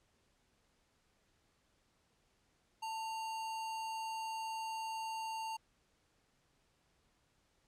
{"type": "tone with sample-and-hold", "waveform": "sine", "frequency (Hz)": 891, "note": "A5", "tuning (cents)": 22, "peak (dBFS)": -38, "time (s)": [2.82, 5.57], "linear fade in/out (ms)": 10, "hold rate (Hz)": 3675, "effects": ["pink hiss -75 dBFS RMS until 7.67 s", "low-pass 9000 Hz 12 dB/octave"]}